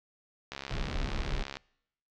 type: click train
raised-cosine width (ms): 0.2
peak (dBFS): -20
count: 73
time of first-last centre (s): 0.52-1.57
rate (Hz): 68.6
type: noise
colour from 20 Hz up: brown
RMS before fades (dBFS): -33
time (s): 0.7-1.43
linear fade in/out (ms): 2
effects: noise-tail reverb RT60 0.8 s tail -26 dB re dry + low-pass 5000 Hz 12 dB/octave